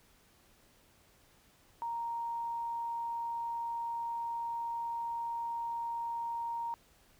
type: tone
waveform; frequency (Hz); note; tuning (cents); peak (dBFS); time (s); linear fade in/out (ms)
sine; 932.3; A#5; 0; -34; 1.82-6.74; 0
effects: pink hiss -65 dBFS RMS until 7.19 s